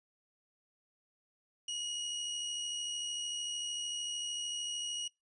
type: tone with amplitude modulation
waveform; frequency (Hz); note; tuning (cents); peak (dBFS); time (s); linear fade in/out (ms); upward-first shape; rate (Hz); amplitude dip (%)
25% pulse; 2895; F#7; -38; -31; 1.68-5.08; 5; sine; 73.3; 30
effects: noise-tail reverb RT60 0.2 s tail -24 dB re dry + resampled to 22050 Hz